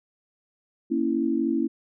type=chord; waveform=sine; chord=A# diminished; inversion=none; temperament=equal; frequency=233.1 / 277.2 / 329.6 Hz; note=A#3 / C#4 / E4; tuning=0 / 0 / 0 cents; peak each=-27 / -26 / -25 dBFS; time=0.9-1.68 s; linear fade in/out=20 ms; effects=none